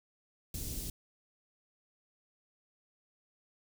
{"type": "band-stop noise", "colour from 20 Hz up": "pink", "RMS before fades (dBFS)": -39, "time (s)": [0.54, 0.9], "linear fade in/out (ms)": 2, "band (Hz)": [240, 5800], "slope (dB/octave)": 12, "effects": []}